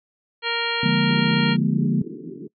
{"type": "harmonic tone", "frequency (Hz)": 466.2, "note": "A#4", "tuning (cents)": 0, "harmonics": [1, 2, 3, 4, 5, 6, 7, 9], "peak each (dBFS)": [-30, -30, -30, -30, -30, -30, -30, -30], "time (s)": [0.42, 1.57], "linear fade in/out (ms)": 50}
{"type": "chord", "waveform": "sine", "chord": "Bb dominant seventh", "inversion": "first", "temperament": "equal with one note detuned", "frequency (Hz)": [146.83, 174.61, 207.7, 237.8], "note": ["D3", "F3", "Ab3", "Bb3"], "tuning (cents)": [0, 0, 0, 35], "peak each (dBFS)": -23, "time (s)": [0.83, 2.02], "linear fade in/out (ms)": 5}
{"type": "band-pass noise", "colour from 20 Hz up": "white", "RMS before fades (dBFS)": -35, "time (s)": [1.09, 2.48], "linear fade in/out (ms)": 10, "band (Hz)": [140, 420], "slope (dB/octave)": 96}
{"effects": ["noise-tail reverb RT60 0.1 s tail -22 dB re dry"]}